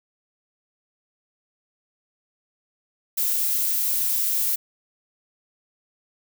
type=noise; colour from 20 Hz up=violet; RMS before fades=-23 dBFS; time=3.17-4.56 s; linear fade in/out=10 ms; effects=none